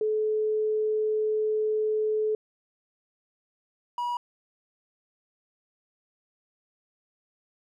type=tone pair in turn; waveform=sine / triangle; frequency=430.6 / 966.7 Hz; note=A4 / B5; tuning=-37 / -37 cents; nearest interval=octave + major second; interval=1400 cents; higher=second; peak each=-23 / -25 dBFS; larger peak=first; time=0.01-2.35 / 3.98-4.17 s; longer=first; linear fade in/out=2 ms; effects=none